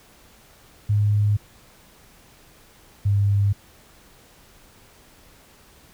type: tone pair in turn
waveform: sine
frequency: 103.83 / 100.64 Hz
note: G#2 / G2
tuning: 0 / +46 cents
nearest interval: minor second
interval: 54 cents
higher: first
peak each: -16 dBFS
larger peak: neither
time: 0.89-1.37 / 3.05-3.53 s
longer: neither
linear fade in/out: 10 ms
effects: pink hiss -52 dBFS RMS until 5.93 s